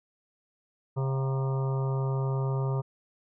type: harmonic tone with a mistuned harmonic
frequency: 133.9 Hz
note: C3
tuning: 40 cents sharp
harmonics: 1 / 3 / 4 / 5 / 6 / 7 / 8 / 9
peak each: -26 / -36 / -41 / -44 / -48 / -41 / -49 / -44 dBFS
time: 0.96-2.82 s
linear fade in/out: 20 ms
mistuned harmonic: 6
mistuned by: -100 cents
effects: none